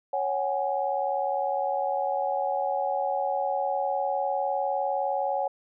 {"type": "chord", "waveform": "sine", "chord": "C# suspended fourth", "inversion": "none", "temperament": "equal with one note detuned", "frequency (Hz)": [554.4, 750.8, 830.6], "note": ["C#5", "F#5", "G#5"], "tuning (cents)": [0, 25, 0], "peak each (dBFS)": -29, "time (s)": [0.13, 5.48], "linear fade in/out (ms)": 5, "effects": []}